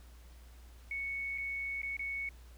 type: tone with dropouts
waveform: sine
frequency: 2217 Hz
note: C#7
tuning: in tune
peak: -35 dBFS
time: 0.91-2.29 s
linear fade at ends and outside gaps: 2 ms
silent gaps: 1.378-1.382 / 1.818-1.831 / 1.968-1.993 s
effects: added 60 Hz sine -52 dBFS peak until 2.57 s + pink hiss -63 dBFS RMS until 2.57 s